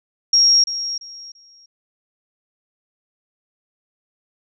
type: tone with echo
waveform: sine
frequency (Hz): 5588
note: F8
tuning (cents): 0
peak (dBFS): -10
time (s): 0.33-0.64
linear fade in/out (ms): 5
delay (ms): 340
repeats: 3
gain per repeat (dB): -12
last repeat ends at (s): 1.66
effects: none